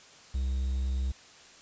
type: tone with quantisation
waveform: triangle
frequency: 65.41 Hz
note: C2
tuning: in tune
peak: -25 dBFS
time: 0.34-1.12 s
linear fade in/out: 10 ms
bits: 9
effects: white hiss -53 dBFS RMS until 1.61 s + resampled to 16000 Hz